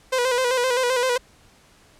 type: tone with vibrato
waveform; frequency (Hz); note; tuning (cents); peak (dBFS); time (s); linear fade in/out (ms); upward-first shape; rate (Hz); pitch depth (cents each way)
sawtooth; 502; B4; +28; -15; 0.12-1.18; 10; square; 7.7; 55
effects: pink hiss -54 dBFS RMS until 1.99 s + low-pass 10000 Hz 12 dB/octave